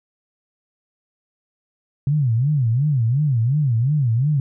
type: tone with vibrato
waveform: sine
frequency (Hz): 130.81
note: C3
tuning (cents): 0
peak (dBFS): -15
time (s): 2.07-4.4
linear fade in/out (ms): 2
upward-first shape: sine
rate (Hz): 2.8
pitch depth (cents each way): 270
effects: none